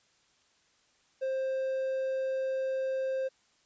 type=tone; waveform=triangle; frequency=528 Hz; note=C5; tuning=16 cents sharp; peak=-27 dBFS; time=1.21-3.29 s; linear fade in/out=20 ms; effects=white hiss -68 dBFS RMS until 3.65 s + resampled to 16000 Hz